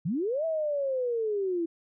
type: linear two-way sweep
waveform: sine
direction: up then down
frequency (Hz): 139.3 to 658 to 326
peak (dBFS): -26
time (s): 0.05-1.66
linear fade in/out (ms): 10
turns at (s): 0.45
effects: none